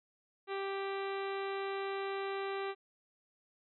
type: harmonic tone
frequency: 392 Hz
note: G4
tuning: in tune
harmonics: 1 / 2 / 3 / 4 / 5 / 6 / 7 / 8 / 9 / 10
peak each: -37 / -43 / -44 / -49 / -49 / -50 / -53 / -56 / -58 / -54 dBFS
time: 0.47-2.75 s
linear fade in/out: 50 ms
effects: none